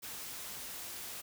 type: noise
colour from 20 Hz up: white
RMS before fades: -44 dBFS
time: 0.02-1.22 s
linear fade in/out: 20 ms
effects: none